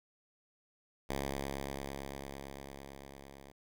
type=tone with level ramp; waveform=5% pulse; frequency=68.9 Hz; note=C#2; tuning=10 cents flat; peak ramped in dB=-23 to -41 dBFS; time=1.09-3.52 s; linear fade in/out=10 ms; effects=none